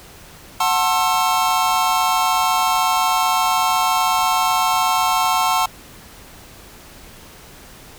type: chord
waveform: square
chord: F# half-diminished seventh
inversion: none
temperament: just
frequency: 740 / 888 / 1065.6 / 1332 Hz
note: F#5 / A5 / C6 / E6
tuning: 0 / +16 / +31 / +18 cents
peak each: -22 / -21 / -21 / -24 dBFS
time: 0.6-5.66 s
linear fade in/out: 5 ms
effects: pink hiss -42 dBFS RMS until 7.98 s